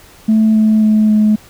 sine tone with pitch steps, 218.9 / 217 / 215.1 / 213.3 Hz, A3 / A3 / A3 / G#3, -9 / -24 / -39 / +46 cents, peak -6 dBFS, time 0.28-1.36 s, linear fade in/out 10 ms, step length 270 ms, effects tanh soft clip ceiling -4 dBFS + pink hiss -42 dBFS RMS until 1.49 s

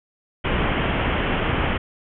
pink low-pass noise, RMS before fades -22 dBFS, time 0.44-1.78 s, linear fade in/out 10 ms, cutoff 3200 Hz, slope 96 dB/octave, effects none

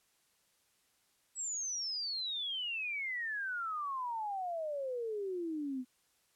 sine exponential sweep, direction down, 7902 to 246.9 Hz, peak -35 dBFS, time 1.35-5.85 s, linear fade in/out 50 ms, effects white hiss -73 dBFS RMS until 6.35 s + low-pass 12000 Hz 12 dB/octave

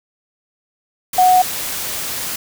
sine tone in noise, 735 Hz, F#5, 12 cents flat, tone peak -8 dBFS, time 1.18-1.42 s, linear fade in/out 5 ms, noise white, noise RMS -24 dBFS, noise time 1.13-2.36 s, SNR +13 dB, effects none

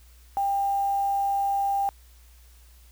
sine tone with quantisation, 795 Hz, G5, 24 cents sharp, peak -22 dBFS, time 0.37-1.89 s, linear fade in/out 0 ms, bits 7, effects added 60 Hz sine -50 dBFS peak until 2.91 s + white hiss -59 dBFS RMS until 2.91 s

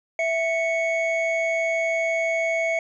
triangle tone pair together, 659.9 / 2217 Hz, E5 / C#7, +2 / 0 cents, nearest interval octave + major sixth, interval 2098 cents, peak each -21 / -23 dBFS, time 0.19-2.79 s, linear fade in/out 2 ms, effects resampled to 22050 Hz

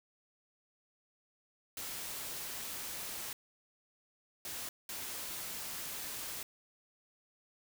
white noise bursts at uneven times, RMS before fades -42 dBFS, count 3, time 1.77-3.33 / 4.45-4.69 / 4.89-6.43 s, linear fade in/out 2 ms, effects none

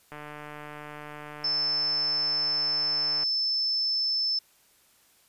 click train, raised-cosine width 0.5 ms, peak -26 dBFS, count 465, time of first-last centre 0.12-3.234 s, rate 149 Hz
sine tone, 5274 Hz, E8, in tune, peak -24 dBFS, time 1.44-4.39 s, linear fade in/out 5 ms
effects white hiss -62 dBFS RMS until 5.28 s + resampled to 32000 Hz

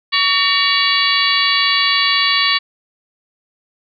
harmonic tone with a mistuned harmonic, 566 Hz, C#5, 36 cents sharp, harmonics 2 / 3 / 4 / 5 / 6 / 7 / 8, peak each -20 / -20 / -20 / -20 / -20 / -20 / -20 dBFS, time 0.12-2.59 s, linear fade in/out 20 ms, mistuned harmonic 3, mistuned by +130 cents, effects none

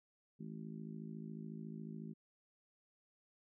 harmonic tone, 54 Hz, A1, 32 cents flat, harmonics 3 / 4 / 5 / 6 / 7, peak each -48 / -48 / -57 / -58 / -58 dBFS, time 0.39-2.14 s, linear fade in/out 20 ms, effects none

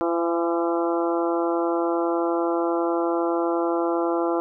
harmonic tone with a mistuned harmonic, 169.5 Hz, E3, 49 cents sharp, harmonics 2 / 3 / 4 / 5 / 6 / 7 / 8, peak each -23 / -27 / -29 / -31 / -33 / -34 / -35 dBFS, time 0.01-4.4 s, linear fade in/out 0 ms, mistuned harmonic 5, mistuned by -25 cents, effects none

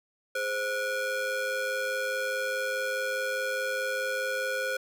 square ring-modulated tone, 469.8 Hz, A#4, 13 cents sharp, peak -26 dBFS, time 0.35-4.77 s, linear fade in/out 5 ms, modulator 992 Hz, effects none

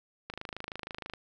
click train, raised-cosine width 0.3 ms, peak -22 dBFS, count 23, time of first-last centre 0.3-1.137 s, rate 26.3 Hz, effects none

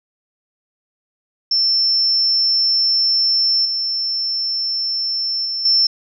sine tone with level steps, 5360 Hz, E8, 28 cents sharp, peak -13 / -18 / -20 / -11 dBFS, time 1.51-5.87 s, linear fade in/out 5 ms, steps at 3.65 / 5.45 / 5.65 s, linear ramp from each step 5 ms, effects none

